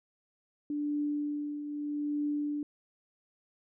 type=tone with tremolo; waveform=sine; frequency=293.7 Hz; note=D4; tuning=in tune; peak=-28 dBFS; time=0.7-2.63 s; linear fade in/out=2 ms; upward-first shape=triangle; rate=0.8 Hz; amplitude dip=60%; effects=none